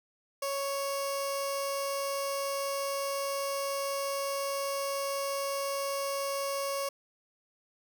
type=tone with notch filter; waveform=15% pulse; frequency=554.4 Hz; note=C#5; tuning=in tune; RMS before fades=-33 dBFS; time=0.42-6.89 s; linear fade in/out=5 ms; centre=1800 Hz; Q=0.95; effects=none